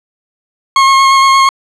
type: tone with vibrato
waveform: 40% pulse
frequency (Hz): 1082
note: C#6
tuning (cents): -42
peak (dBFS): -4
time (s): 0.76-1.49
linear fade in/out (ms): 2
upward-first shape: square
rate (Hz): 8.6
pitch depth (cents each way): 11
effects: low-pass 6000 Hz 12 dB/octave